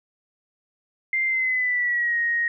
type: tone with pitch glide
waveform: sine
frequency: 2093 to 1875.5 Hz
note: C7 to A#6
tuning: 0 to +10 cents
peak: -20 dBFS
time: 1.13-2.48 s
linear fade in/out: 2 ms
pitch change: -190 cents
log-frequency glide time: 1.26-2.18 s
effects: none